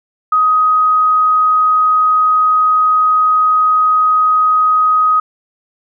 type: tone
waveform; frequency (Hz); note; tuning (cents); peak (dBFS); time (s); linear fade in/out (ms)
sine; 1256; D#6; +16; -8; 0.32-5.2; 5
effects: none